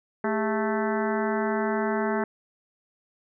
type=harmonic tone with a mistuned harmonic; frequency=219.5 Hz; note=A3; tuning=4 cents flat; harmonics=1 / 2 / 3 / 4 / 5 / 6 / 7 / 8 / 9; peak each=-28 / -28 / -32 / -32 / -37 / -37 / -36 / -38 / -41 dBFS; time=0.24-2.24 s; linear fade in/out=2 ms; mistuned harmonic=2; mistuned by=-130 cents; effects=none